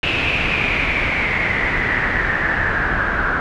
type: noise with low-pass filter sweep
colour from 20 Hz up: pink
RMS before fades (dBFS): -19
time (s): 0.03-3.4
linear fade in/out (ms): 0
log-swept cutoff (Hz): 2700 to 1500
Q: 7.3
effects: none